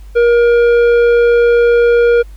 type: tone with tanh clipping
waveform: sine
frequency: 473.8 Hz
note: A#4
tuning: 28 cents sharp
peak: -8 dBFS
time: 0.15-2.23 s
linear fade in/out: 20 ms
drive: 10 dB
effects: added 50 Hz sine -30 dBFS peak until 2.36 s + pink hiss -50 dBFS RMS until 2.36 s